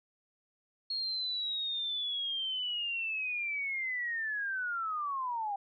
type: linear sweep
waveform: sine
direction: down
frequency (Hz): 4286 to 784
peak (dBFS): -32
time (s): 0.9-5.56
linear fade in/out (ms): 5
effects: none